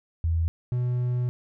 sine / triangle tone pair in turn, 82.41 / 123.48 Hz, E2 / B2, 0 / 0 cents, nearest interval perfect fifth, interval 700 cents, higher second, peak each -21 dBFS, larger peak neither, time 0.24-0.48 / 0.72-1.29 s, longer second, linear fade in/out 0 ms, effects none

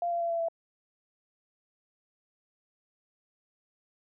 sine tone with pitch steps, 693 / 686.2 / 679.5 / 672.9 / 666.3 Hz, F5 / F5 / F5 / E5 / E5, -14 / -31 / -48 / +35 / +18 cents, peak -27 dBFS, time 0.02-0.485 s, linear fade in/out 2 ms, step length 93 ms, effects none

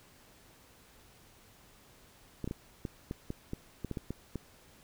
clicks, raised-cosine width 3 ms, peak -23 dBFS, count 12, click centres 2.443 / 2.476 / 2.511 / 2.852 / 3.111 / 3.304 / 3.534 / 3.847 / 3.913 / 3.972 / 4.106 / 4.357 s, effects pink hiss -60 dBFS RMS until 4.83 s

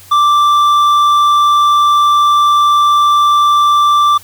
sine tone with hard clipping, 1174.7 Hz, D6, in tune, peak -8 dBFS, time 0.11-4.18 s, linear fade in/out 10 ms, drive 6 dB, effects added 94 Hz sine -43 dBFS peak until 4.23 s + white hiss -39 dBFS RMS until 4.23 s

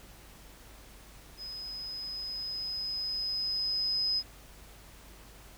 sine tone with level ramp, 5050 Hz, D#8, 25 cents sharp, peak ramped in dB -39 to -26 dBFS, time 1.37-4.23 s, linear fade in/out 50 ms, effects added 50 Hz sine -54 dBFS peak until 5.57 s + pink hiss -54 dBFS RMS until 5.57 s

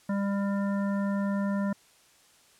harmonic tone, 199.4 Hz, G3, 30 cents sharp, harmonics 1 / 3 / 5 / 7 / 9, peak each -26 / -36 / -40 / -43 / -45 dBFS, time 0.09-1.73 s, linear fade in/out 5 ms, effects white hiss -60 dBFS RMS until 2.59 s + low-pass 10000 Hz 12 dB/octave

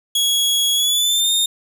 sawtooth tone with pitch glide, 3335 to 3658 Hz, G#7 to A#7, +7 to -33 cents, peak -12 dBFS, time 0.15-1.46 s, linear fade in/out 5 ms, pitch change +160 cents, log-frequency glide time 0.74-1.32 s, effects none

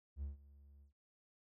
triangle tone with ADSR envelope, 70.6 Hz, C#2, 32 cents sharp, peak -36 dBFS, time 0.16-0.93 s, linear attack 66 ms, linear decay 140 ms, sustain -21 dB, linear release 110 ms, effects tanh soft clip ceiling -32 dBFS

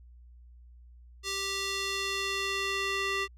square tone with band-pass filter sweep, 392 Hz, G4, in tune, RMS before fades -32 dBFS, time 1.23-3.28 s, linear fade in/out 50 ms, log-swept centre 4800 to 2400 Hz, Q 1.1, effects added 60 Hz sine -50 dBFS peak until 3.37 s

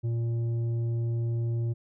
sine tone with tanh clipping, 116.54 Hz, A#2, in tune, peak -27 dBFS, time 0.03-1.74 s, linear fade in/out 20 ms, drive 7 dB, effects none

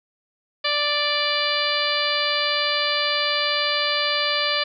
harmonic tone, 587 Hz, D5, 1 cent flat, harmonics 1 / 2 / 3 / 4 / 5 / 6 / 7 / 8, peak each -28 / -28 / -28 / -28 / -28 / -28 / -28 / -28 dBFS, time 0.64-4.64 s, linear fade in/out 10 ms, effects none

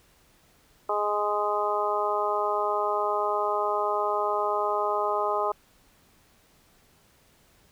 harmonic tone, 207.7 Hz, G#3, in tune, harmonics 2 / 3 / 4 / 5 / 6, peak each -30 / -30 / -30 / -30 / -30 dBFS, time 0.89-5.52 s, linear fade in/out 5 ms, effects pink hiss -61 dBFS RMS until 7.71 s

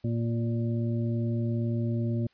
harmonic tone with a mistuned harmonic, 116.54 Hz, A#2, in tune, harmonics 1 / 2 / 3 / 5, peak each -27 / -31 / -37 / -42 dBFS, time 0.04-2.27 s, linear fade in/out 5 ms, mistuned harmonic 1, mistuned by -18 cents, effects white hiss -66 dBFS RMS until 2.33 s + resampled to 11025 Hz

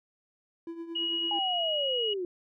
triangle tone with tremolo, 334.1 Hz, E4, 23 cents sharp, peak -32 dBFS, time 0.67-1.39 s, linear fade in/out 2 ms, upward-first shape triangle, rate 9 Hz, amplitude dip 70%
sine tone, 2900 Hz, F#7, 35 cents flat, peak -28 dBFS, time 0.95-2.14 s, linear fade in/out 10 ms
sine linear sweep, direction down, 830.6 to 345.6 Hz, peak -30 dBFS, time 1.31-2.25 s, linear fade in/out 2 ms
effects none

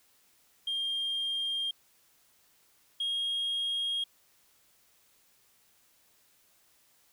sine tone pair in turn, 3208 / 3260 Hz, G7 / G#7, +39 / -33 cents, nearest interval unison, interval 28 cents, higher second, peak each -28 / -27 dBFS, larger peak second, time 0.67-1.71 / 3-4.04 s, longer neither, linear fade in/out 5 ms, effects tanh soft clip ceiling -27 dBFS + white hiss -66 dBFS RMS until 7.12 s

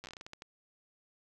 slowing click train, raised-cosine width 0.2 ms, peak -28 dBFS, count 12, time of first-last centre 0.04-0.421 s, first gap 8 ms, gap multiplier 1.27, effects none

